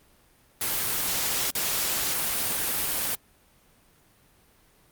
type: noise with dropouts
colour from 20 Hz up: white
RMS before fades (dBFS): -27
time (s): 0.61-3.15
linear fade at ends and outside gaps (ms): 2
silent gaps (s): 1.506-1.551
effects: pink hiss -60 dBFS RMS until 4.91 s + Opus 32 kbps